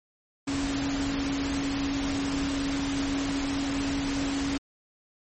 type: tone in noise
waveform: sine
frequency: 277.2 Hz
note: C#4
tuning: in tune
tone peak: -27 dBFS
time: 0.47-4.58 s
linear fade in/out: 10 ms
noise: pink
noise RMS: -33 dBFS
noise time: 0.47-4.58 s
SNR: +3 dB
effects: low-pass 11000 Hz 12 dB/octave + MP3 32 kbps